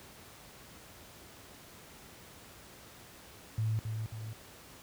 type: tone with echo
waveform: sine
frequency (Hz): 110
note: A2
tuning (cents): 0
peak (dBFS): -28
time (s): 3.58-3.79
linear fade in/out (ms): 0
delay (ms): 270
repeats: 2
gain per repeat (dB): -5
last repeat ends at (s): 4.33
effects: pink hiss -53 dBFS RMS until 4.82 s + high-pass 60 Hz 12 dB/octave